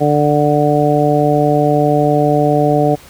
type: harmonic tone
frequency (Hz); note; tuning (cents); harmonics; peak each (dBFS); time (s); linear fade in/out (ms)
147.7; D3; +10; 1 / 2 / 3 / 4 / 5; -16 / -16 / -16 / -16 / -16; 0-2.96; 20
effects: pink hiss -40 dBFS RMS until 3.09 s